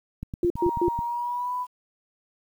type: click train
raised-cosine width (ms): 5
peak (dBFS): -20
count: 8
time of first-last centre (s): 0.23-0.99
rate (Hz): 9.21
type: tone bursts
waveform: sine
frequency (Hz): 349.2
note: F4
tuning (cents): 0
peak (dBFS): -19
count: 3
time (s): 0.43-0.886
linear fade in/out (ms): 2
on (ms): 72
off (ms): 120
type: tone with pitch glide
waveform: sine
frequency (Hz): 940 to 993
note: A#5 to B5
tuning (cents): +14 to +9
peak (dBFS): -26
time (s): 0.56-1.67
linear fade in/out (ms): 50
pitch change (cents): +95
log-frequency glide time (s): 1-1.54
effects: 9-bit